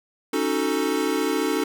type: chord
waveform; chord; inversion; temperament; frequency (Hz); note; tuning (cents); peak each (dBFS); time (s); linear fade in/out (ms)
square; D# half-diminished seventh; third; equal; 277.2 / 311.1 / 370 / 440; C#4 / D#4 / F#4 / A4; 0 / 0 / 0 / 0; -28 / -27 / -29 / -27; 0.33-1.64; 5
effects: none